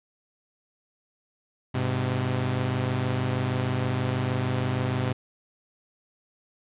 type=tone pair together; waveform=sawtooth; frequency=101.43 / 127.8 Hz; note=G#2 / C3; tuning=-40 / -40 cents; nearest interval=major third; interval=400 cents; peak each=-25 / -22 dBFS; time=1.74-5.13 s; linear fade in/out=10 ms; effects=resampled to 8000 Hz + 10-bit